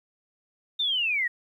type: linear sweep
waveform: sine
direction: down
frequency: 3668 to 1847 Hz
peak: -23 dBFS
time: 0.79-1.28 s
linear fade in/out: 10 ms
effects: 10-bit